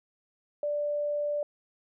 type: tone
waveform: sine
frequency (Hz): 587.3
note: D5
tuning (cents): 0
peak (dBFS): -27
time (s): 0.63-1.43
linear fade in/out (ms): 2
effects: none